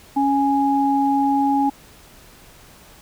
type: tone pair together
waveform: sine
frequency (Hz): 277 / 830.1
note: C#4 / G#5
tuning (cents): -1 / -1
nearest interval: octave + perfect fifth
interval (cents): 1900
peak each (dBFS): -18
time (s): 0.16-1.7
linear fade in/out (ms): 10
effects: pink hiss -47 dBFS RMS until 3.01 s